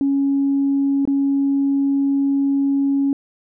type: tone with dropouts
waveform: sine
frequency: 277.2 Hz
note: C#4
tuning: in tune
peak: -14 dBFS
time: 0.01-3.13 s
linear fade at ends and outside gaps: 1 ms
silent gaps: 1.053-1.075 s
effects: tanh soft clip ceiling -10 dBFS